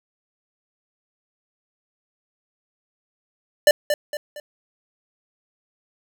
square tone with echo, 592 Hz, D5, 14 cents sharp, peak -10 dBFS, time 3.67-3.71 s, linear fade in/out 2 ms, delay 230 ms, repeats 3, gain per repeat -8 dB, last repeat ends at 4.4 s, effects none

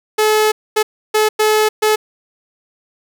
sawtooth tone bursts at uneven times, 429.6 Hz, A4, 41 cents flat, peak -7 dBFS, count 5, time 0.18-0.52 / 0.76-0.83 / 1.14-1.29 / 1.39-1.69 / 1.82-1.96 s, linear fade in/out 10 ms, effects none

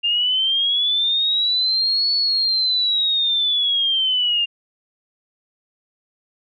sine linear two-way sweep, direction up then down, 2794 to 4436 to 2794 Hz, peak -16 dBFS, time 0.03-4.46 s, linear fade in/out 20 ms, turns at 2.13 s, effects none

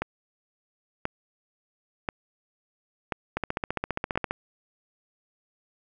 two click trains, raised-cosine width 0.5 ms, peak -12 / -12 dBFS, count 15 / 5, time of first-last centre 3.37-4.31 / 0.02-4.157 s, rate 14.9 / 0.967 Hz, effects none

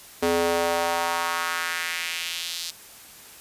square tone with high-pass filter sweep, 84.8 Hz, E2, 50 cents sharp, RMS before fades -26 dBFS, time 0.22-2.71 s, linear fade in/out 10 ms, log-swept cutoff 360 to 4400 Hz, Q 1.9, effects white hiss -46 dBFS RMS until 3.4 s + resampled to 32000 Hz

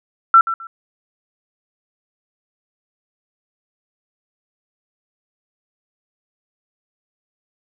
sine tone with echo, 1346 Hz, E6, 36 cents sharp, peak -5 dBFS, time 0.34-0.41 s, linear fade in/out 2 ms, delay 130 ms, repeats 2, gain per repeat -13 dB, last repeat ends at 0.67 s, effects none

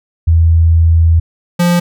sine / square tone pair in turn, 82.41 / 174.62 Hz, E2 / F3, 0 / 0 cents, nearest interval octave + minor second, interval 1300 cents, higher second, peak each -5 / -9 dBFS, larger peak first, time 0.27-1.2 / 1.59-1.8 s, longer first, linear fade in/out 10 ms, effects none

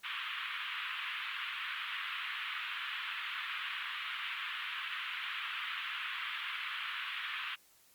white band-pass noise, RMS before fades -40 dBFS, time 0.03-7.56 s, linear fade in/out 20 ms, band 1100 to 3300 Hz, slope 48 dB/octave, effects white hiss -65 dBFS RMS until 7.94 s + Opus 48 kbps

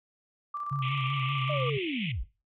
sine tone with tremolo, 1173 Hz, D6, 2 cents flat, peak -31 dBFS, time 0.54-1.7 s, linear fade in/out 5 ms, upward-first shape square, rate 16 Hz, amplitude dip 40%
sine tone with vibrato, 135 Hz, C#3, 45 cents flat, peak -28 dBFS, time 0.71-1.78 s, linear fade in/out 10 ms, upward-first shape sine, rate 5.2 Hz, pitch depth 66 cents each way
pink band-pass noise, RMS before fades -37 dBFS, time 0.82-2.12 s, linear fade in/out 5 ms, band 2100 to 3300 Hz, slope 96 dB/octave
sine linear sweep, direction down, 622.3 to 31.72 Hz, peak -30 dBFS, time 1.49-2.24 s, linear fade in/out 10 ms
effects noise-tail reverb RT60 0.3 s tail -18 dB re dry

